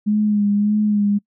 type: tone with vibrato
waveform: sine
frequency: 207.7 Hz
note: G#3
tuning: in tune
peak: -14 dBFS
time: 0.06-1.19 s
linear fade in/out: 20 ms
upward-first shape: sine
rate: 1.7 Hz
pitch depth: 35 cents each way
effects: noise-tail reverb RT60 0.1 s tail -26 dB re dry